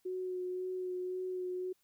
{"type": "tone with vibrato", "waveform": "sine", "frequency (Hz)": 366.9, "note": "F#4", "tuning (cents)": -15, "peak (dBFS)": -35, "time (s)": [0.05, 1.73], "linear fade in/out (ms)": 10, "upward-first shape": "sine", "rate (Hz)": 1.9, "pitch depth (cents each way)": 16, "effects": ["white hiss -75 dBFS RMS until 1.83 s"]}